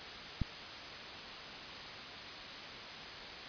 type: click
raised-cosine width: 5 ms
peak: -20 dBFS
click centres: 0.417 s
effects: white hiss -45 dBFS RMS until 3.48 s + resampled to 11025 Hz